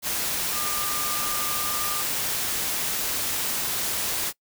sine tone in noise, 1200 Hz, D6, 37 cents sharp, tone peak -32 dBFS, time 0.52-2.04 s, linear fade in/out 50 ms, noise white, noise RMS -27 dBFS, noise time 0.02-4.33 s, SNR -8 dB, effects noise-tail reverb RT60 0.1 s tail -23 dB re dry

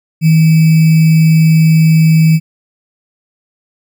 sine tone with sample-and-hold, 160.2 Hz, E3, 49 cents flat, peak -4 dBFS, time 0.21-2.4 s, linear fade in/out 50 ms, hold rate 2450 Hz, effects none

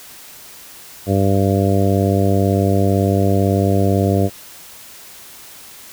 harmonic tone, 98 Hz, G2, in tune, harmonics 1 / 2 / 3 / 4 / 5 / 6 / 7, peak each -16 / -19 / -21 / -22 / -23 / -24 / -24 dBFS, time 1.06-4.3 s, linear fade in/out 50 ms, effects white hiss -39 dBFS RMS until 5.92 s

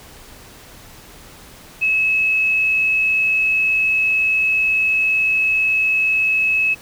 sine tone, 2582 Hz, E7, 37 cents flat, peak -14 dBFS, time 1.81-6.75 s, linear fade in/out 20 ms, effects pink hiss -42 dBFS RMS until 6.81 s

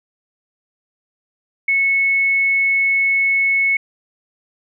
sine tone, 2200 Hz, C#7, 14 cents flat, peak -13 dBFS, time 1.68-3.77 s, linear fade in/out 5 ms, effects none

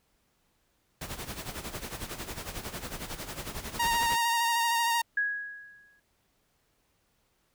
pink noise with tremolo, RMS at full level -36 dBFS, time 1.01-4.16 s, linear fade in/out 5 ms, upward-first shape sine, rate 11 Hz, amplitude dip 70%
sawtooth tone with vibrato, 932.3 Hz, A#5, in tune, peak -21 dBFS, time 3.79-5.02 s, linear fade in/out 10 ms, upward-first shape sine, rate 13 Hz, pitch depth 26 cents each way
sine tone with exponential decay, 1661.2 Hz, G#6, in tune, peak -23 dBFS, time 5.17-6 s, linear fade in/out 5 ms, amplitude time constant 180 ms
effects pink hiss -72 dBFS RMS until 7.54 s

